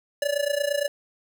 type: tone with amplitude modulation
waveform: square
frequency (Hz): 576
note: D5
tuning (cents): -34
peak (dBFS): -20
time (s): 0.22-0.88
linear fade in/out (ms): 2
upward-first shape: sine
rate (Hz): 28.7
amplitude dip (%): 85
effects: none